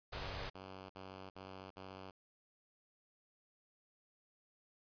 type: band-stop noise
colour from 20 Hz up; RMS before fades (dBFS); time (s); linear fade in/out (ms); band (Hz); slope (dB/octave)
pink; -44; 0.12-0.5; 10; 150 to 400; 96
type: tone bursts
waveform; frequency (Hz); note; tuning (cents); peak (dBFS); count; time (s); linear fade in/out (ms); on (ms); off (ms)
5% pulse; 94.9; F#2; +44; -38; 5; 0.14-2.11; 10; 350; 55
effects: resampled to 11025 Hz